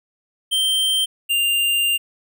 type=tone pair in turn; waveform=square; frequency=3136 / 2794 Hz; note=G7 / F7; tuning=0 / 0 cents; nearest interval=major second; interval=200 cents; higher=first; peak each=-17 dBFS; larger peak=neither; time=0.51-1.06 / 1.29-1.98 s; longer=second; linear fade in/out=20 ms; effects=none